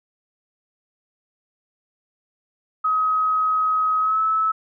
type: tone with pitch glide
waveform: sine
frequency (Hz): 1268 to 1301.4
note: D#6 to E6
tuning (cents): +32 to -23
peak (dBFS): -17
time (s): 2.84-4.52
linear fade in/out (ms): 10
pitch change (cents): +45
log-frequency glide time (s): 4-4.2
effects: none